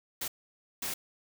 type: noise bursts at uneven times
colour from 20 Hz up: white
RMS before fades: -35 dBFS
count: 2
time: 0.21-0.28 / 0.82-0.94 s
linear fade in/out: 5 ms
effects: none